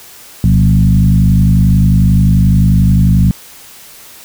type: tone with frequency modulation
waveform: sine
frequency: 123.6 Hz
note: B2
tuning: 2 cents sharp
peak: -5 dBFS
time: 0.44-3.31 s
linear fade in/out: 0 ms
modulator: 51.3 Hz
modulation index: 1.5
effects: white hiss -36 dBFS RMS until 4.24 s